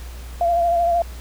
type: tone with vibrato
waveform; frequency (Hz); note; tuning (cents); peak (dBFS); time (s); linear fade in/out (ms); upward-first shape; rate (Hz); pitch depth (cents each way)
sine; 687; F5; -29; -15; 0.41-1.02; 2; sine; 13; 30
effects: added 60 Hz sine -32 dBFS peak until 1.2 s + pink hiss -43 dBFS RMS until 1.2 s